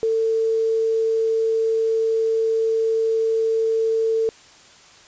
sine tone with quantisation, 447.9 Hz, A4, 31 cents sharp, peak -17 dBFS, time 0.03-4.29 s, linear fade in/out 0 ms, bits 7, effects white hiss -48 dBFS RMS until 5.07 s + resampled to 16000 Hz

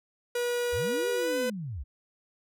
45% pulse tone with pitch glide, 483.6 to 503 Hz, B4 to B4, -36 to +32 cents, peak -27 dBFS, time 0.35-1.5 s, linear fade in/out 5 ms, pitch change +68 cents, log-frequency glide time 1.13-1.38 s
sine linear two-way sweep, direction up then down, 53.2 to 414 to 53.2 Hz, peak -33 dBFS, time 0.72-1.84 s, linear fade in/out 20 ms, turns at 1.09 s
effects none

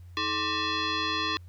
sine tone with frequency modulation, 1170 Hz, D6, 7 cents flat, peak -26 dBFS, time 0.17-1.37 s, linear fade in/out 0 ms, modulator 743 Hz, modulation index 4.3, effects added 88 Hz sine -44 dBFS peak until 1.48 s + pink hiss -67 dBFS RMS until 1.48 s

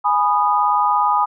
sine chord, G# minor, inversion none, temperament equal with one note detuned, 830.6 / 987.8 / 1234.5 Hz, G#5 / B5 / D#6, 0 / 0 / -14 cents, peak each -18 dBFS, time 0.04-1.26 s, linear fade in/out 20 ms, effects none

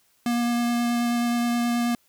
square tone with vibrato, 238.1 Hz, A#3, 37 cents sharp, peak -22 dBFS, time 0.26-1.95 s, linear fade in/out 2 ms, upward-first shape sine, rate 9.4 Hz, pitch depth 9 cents each way, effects white hiss -64 dBFS RMS until 2.08 s

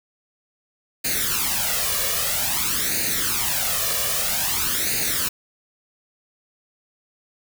white noise with flanger, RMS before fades -23 dBFS, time 1.04-5.29 s, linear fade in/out 10 ms, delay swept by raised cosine 0.45 to 1.75 ms, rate 0.51 Hz, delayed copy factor +0.75, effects none

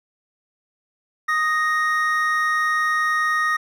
triangle tone pair together, 1244.5 / 1864.6 Hz, D#6 / A#6, 0 / 0 cents, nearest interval perfect fifth, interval 700 cents, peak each -19 dBFS, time 1.28-3.57 s, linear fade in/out 10 ms, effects none

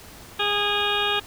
harmonic tone, 411 Hz, G#4, 18 cents flat, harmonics 1 / 2 / 3 / 4 / 6 / 7 / 8 / 9, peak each -29 / -29 / -29 / -29 / -29 / -29 / -29 / -29 dBFS, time 0.39-1.2 s, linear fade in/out 10 ms, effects pink hiss -44 dBFS RMS until 1.26 s

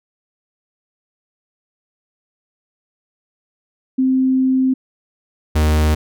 sine / 45% pulse tone pair in turn, 260.9 / 76.83 Hz, C4 / D#2, -5 / -21 cents, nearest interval octave + major sixth, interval 2116 cents, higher first, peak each -12 dBFS, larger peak neither, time 3.98-4.74 / 5.55-5.95 s, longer first, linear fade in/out 10 ms, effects none

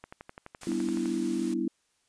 click train, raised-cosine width 0.5 ms, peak -27 dBFS, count 13, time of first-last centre 0.04-1.057 s, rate 11.8 Hz
white noise, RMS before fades -45 dBFS, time 0.61-1.54 s, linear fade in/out 5 ms
sine chord, E minor seventh, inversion first, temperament equal, 196 / 246.9 / 293.7 / 329.6 Hz, G3 / B3 / D4 / E4, 0 / 0 / 0 / 0 cents, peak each -35 / -32 / -35 / -30 dBFS, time 0.67-1.68 s, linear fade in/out 2 ms
effects white hiss -72 dBFS RMS until 2.08 s + resampled to 22050 Hz

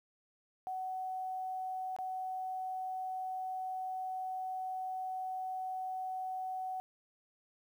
sine tone with dropouts, 749 Hz, F#5, 21 cents sharp, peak -36 dBFS, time 0.67-6.8 s, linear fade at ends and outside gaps 0 ms, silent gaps 1.964-1.987 s, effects 11-bit

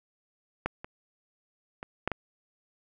clicks, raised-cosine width 0.5 ms, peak -13 / -24 / -23 / -12 / -15 dBFS, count 5, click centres 0.66 / 0.845 / 1.829 / 2.076 / 2.117 s, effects none

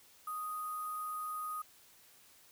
sine tone with sample-and-hold, 1244.5 Hz, D#6, in tune, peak -37 dBFS, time 0.27-1.62 s, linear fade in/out 5 ms, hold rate 11025 Hz, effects white hiss -62 dBFS RMS until 2.51 s

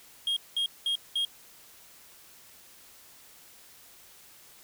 triangle tone bursts, 3251 Hz, G#7, 38 cents flat, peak -24 dBFS, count 4, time 0.27-1.25 s, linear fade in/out 2 ms, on 95 ms, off 200 ms, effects white hiss -54 dBFS RMS until 4.63 s

